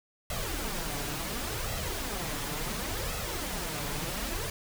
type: noise with flanger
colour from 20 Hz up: pink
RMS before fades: -34 dBFS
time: 0.3-4.5 s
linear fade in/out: 2 ms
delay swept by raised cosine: 1.5 to 7 ms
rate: 0.7 Hz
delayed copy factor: +0.65
effects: none